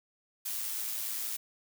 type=noise with amplitude modulation; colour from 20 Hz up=blue; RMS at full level=-34 dBFS; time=0.45-1.37 s; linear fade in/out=10 ms; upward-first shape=sine; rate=110 Hz; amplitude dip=35%; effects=none